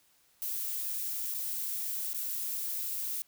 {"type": "noise with dropouts", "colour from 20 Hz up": "violet", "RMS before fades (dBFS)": -35, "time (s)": [0.42, 3.22], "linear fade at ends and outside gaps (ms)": 0, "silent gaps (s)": [[1.341, 1.346], [2.132, 2.146]], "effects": ["white hiss -67 dBFS RMS until 3.27 s"]}